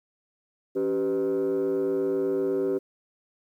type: tone with frequency modulation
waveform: sine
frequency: 388.3 Hz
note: G4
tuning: 16 cents flat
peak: -21 dBFS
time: 0.75-2.79 s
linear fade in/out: 20 ms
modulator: 108 Hz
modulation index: 0.89
effects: tanh soft clip ceiling -21 dBFS + 10-bit